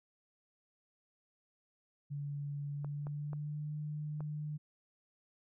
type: tone with pitch glide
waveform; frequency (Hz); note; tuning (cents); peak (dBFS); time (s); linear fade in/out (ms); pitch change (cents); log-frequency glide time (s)
sine; 143.6 to 150.39; D3 to D3; -39 to +41; -37; 2.1-4.58; 20; +80; 2.72-3.72
type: clicks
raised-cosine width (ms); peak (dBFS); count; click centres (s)
1; -34; 4; 2.846 / 3.069 / 3.332 / 4.206
effects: none